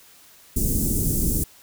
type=band-stop noise; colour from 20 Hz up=pink; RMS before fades=-22 dBFS; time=0.56-1.44 s; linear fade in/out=5 ms; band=340 to 7700 Hz; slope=24 dB/octave; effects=white hiss -51 dBFS RMS until 1.62 s